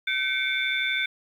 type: tone cluster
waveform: sine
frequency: 1534 / 2176 / 2308 / 3540 Hz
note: G6 / C#7 / D7 / A7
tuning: -38 / -33 / -31 / +10 cents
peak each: -29 dBFS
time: 0.07-1.06 s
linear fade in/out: 5 ms
effects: 9-bit